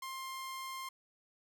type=tone; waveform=sawtooth; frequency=1057 Hz; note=C6; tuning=17 cents sharp; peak=-37 dBFS; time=0.02-0.89 s; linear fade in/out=5 ms; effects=none